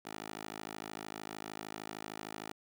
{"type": "tone with high-pass filter", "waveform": "10% pulse", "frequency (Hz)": 53.2, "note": "G#1", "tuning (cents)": 42, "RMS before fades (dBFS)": -45, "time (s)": [0.05, 2.52], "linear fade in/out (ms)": 5, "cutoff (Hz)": 390, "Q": 0.7, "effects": []}